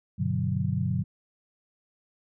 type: chord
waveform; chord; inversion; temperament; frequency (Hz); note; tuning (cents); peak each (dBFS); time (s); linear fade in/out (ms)
sine; G major seventh; none; equal; 98 / 123.47 / 146.83 / 185; G2 / B2 / D3 / F#3; 0 / 0 / 0 / 0; -30; 0.18-1.04; 20
effects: none